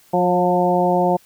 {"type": "harmonic tone with a mistuned harmonic", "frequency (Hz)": 178.3, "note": "F3", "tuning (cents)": 36, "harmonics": [1, 2, 3, 4, 5], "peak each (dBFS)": [-21, -21, -20, -19, -22], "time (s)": [0.13, 1.17], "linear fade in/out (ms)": 10, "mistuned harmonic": 3, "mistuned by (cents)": 20, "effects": ["white hiss -53 dBFS RMS until 1.25 s"]}